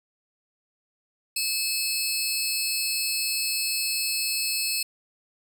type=tone cluster; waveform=20% pulse; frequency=2597 / 4178 / 4439 Hz; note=E7 / C8 / C#8; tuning=-26 / -3 / +2 cents; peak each=-24 dBFS; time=1.36-4.83 s; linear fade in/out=5 ms; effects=none